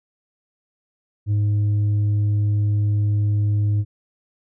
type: tone with tanh clipping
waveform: sine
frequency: 103.83 Hz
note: G#2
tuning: in tune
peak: -17 dBFS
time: 1.26-3.85 s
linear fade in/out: 50 ms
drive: 3 dB
effects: none